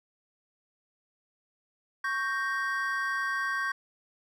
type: chord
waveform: triangle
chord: G diminished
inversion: second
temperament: equal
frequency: 1108.7 / 1568 / 1864.7 Hz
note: Db6 / G6 / Bb6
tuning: 0 / 0 / 0 cents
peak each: -31 / -29 / -33 dBFS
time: 2.04-3.72 s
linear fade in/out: 5 ms
effects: none